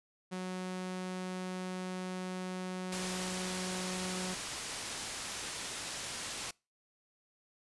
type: tone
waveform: sawtooth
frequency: 184.2 Hz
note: F#3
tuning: 7 cents flat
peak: -33 dBFS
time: 0.31-4.35 s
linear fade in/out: 20 ms
type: low-pass noise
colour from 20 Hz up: white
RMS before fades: -41 dBFS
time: 2.92-6.51 s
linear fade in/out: 5 ms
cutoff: 8400 Hz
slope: 12 dB/octave
effects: noise-tail reverb RT60 0.3 s tail -26 dB re dry + resampled to 24000 Hz